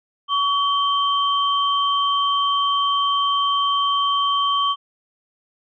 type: tone pair together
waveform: sine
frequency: 1130 / 3130 Hz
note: C#6 / G7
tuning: +33 / -3 cents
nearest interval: octave + tritone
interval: 1764 cents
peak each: -18 / -22 dBFS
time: 0.28-4.76 s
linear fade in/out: 50 ms
effects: none